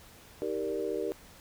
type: chord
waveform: sine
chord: Eb major seventh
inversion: none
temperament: equal with one note detuned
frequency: 316 / 392 / 466.2 / 587.3 Hz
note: Eb4 / G4 / Bb4 / D5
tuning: +27 / 0 / 0 / 0 cents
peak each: -38 / -34 / -34 / -39 dBFS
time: 0.42-1.12 s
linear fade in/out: 0 ms
effects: pink hiss -54 dBFS RMS until 1.4 s